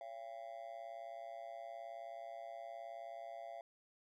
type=tone with amplitude modulation; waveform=triangle; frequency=680 Hz; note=F5; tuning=46 cents flat; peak=-40 dBFS; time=0.01-3.61 s; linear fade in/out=2 ms; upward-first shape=sine; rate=119 Hz; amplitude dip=95%; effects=none